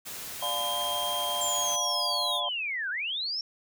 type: noise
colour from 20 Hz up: white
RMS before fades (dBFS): -39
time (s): 0.05-1.77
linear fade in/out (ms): 20
type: tone with pitch glide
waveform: 45% pulse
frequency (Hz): 3209 to 3294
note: G7 to G#7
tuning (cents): +40 to -15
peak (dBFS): -31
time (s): 0.4-2.41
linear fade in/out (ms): 50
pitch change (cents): +45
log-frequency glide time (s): 1.44-1.75
type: chord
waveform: sine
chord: D diminished seventh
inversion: none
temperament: just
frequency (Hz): 587.3 / 704.8 / 845.8 / 1014.9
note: D5 / F5 / Ab5 / Cb6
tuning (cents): 0 / +16 / +31 / +47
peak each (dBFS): -37 / -35 / -40 / -34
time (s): 0.42-2.49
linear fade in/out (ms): 5
type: linear two-way sweep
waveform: sine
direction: down then up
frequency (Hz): 7440 to 1423 to 5520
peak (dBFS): -29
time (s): 1.41-3.41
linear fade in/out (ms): 2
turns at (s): 2.9
effects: none